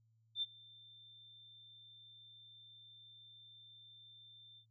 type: tone with ADSR envelope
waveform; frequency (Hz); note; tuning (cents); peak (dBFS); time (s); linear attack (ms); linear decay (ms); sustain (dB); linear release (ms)
sine; 3567; A7; +23; -33; 0.35-4.66; 72; 31; -24; 85
effects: added 112 Hz sine -70 dBFS peak until 4.7 s